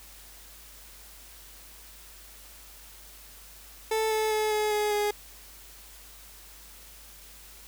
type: tone with pitch steps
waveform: 30% pulse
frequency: 440 / 434.9 / 430 / 425 / 420.1 / 415.3 Hz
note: A4 / A4 / A4 / G#4 / G#4 / G#4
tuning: 0 / -20 / -40 / +40 / +20 / 0 cents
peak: -22 dBFS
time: 3.91-5.11 s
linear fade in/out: 5 ms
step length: 200 ms
effects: added 50 Hz sine -53 dBFS peak until 7.67 s + white hiss -50 dBFS RMS until 7.67 s